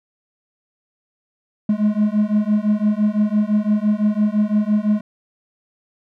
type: beating tone pair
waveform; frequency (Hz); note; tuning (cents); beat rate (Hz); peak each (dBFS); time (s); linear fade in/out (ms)
triangle; 207.7 / 213.6; G#3 / G#3; 0 / +49; 5.9; -16; 1.69-5.01; 5
effects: none